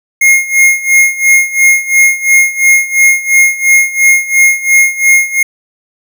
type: tone with tremolo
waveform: square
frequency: 2144 Hz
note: C7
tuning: 42 cents sharp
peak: -3 dBFS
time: 0.21-5.43 s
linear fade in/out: 5 ms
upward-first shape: sine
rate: 2.9 Hz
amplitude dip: 85%
effects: none